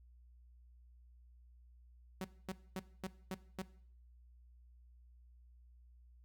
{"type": "tone bursts", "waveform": "sawtooth", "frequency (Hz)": 187.7, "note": "F#3", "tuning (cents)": 25, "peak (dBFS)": -35, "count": 6, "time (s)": [2.21, 3.62], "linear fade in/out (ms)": 2, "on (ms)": 35, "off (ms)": 240, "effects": ["noise-tail reverb RT60 0.6 s tail -18 dB re dry", "added 60 Hz sine -59 dBFS peak until 6.24 s"]}